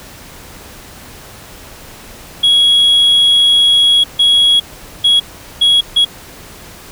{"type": "tone bursts at uneven times", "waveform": "sine", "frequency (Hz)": 3325, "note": "G#7", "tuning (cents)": 1, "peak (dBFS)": -4, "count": 5, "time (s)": [[2.43, 4.04], [4.19, 4.6], [5.04, 5.2], [5.61, 5.81], [5.96, 6.05]], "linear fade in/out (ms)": 10, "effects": ["tanh soft clip ceiling -5 dBFS", "pink hiss -35 dBFS RMS until 6.91 s"]}